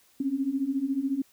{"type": "beating tone pair", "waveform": "sine", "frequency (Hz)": [262.5, 276.5], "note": ["C4", "C#4"], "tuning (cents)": [6, -4], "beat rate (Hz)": 14, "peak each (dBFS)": [-30, -27], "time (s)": [0.2, 1.22], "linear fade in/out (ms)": 5, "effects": ["white hiss -62 dBFS RMS until 1.32 s"]}